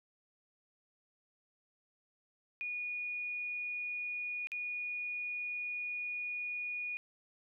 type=tone with dropouts; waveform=sine; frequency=2453 Hz; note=D#7; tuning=25 cents flat; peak=-36 dBFS; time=2.61-6.97 s; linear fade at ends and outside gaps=0 ms; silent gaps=4.471-4.518 s; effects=none